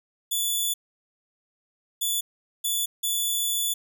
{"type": "tone bursts at uneven times", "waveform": "10% pulse", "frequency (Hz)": 3459, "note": "A7", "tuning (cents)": -30, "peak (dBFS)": -16, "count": 4, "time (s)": [[0.31, 0.74], [2.01, 2.21], [2.64, 2.86], [3.03, 3.74]], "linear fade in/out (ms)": 10, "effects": []}